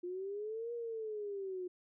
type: linear two-way sweep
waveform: sine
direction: up then down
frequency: 349.2 to 476.6 to 357.4 Hz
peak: -38 dBFS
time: 0.03-1.68 s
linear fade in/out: 10 ms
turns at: 0.73 s
effects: none